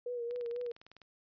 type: tone with vibrato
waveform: sine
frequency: 480 Hz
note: B4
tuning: 49 cents flat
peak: -35 dBFS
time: 0.06-0.72 s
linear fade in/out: 5 ms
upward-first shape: sine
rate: 4.1 Hz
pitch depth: 44 cents each way
type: click train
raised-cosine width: 0.2 ms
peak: -36 dBFS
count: 15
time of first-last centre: 0.31-1.017 s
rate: 19.8 Hz
effects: resampled to 11025 Hz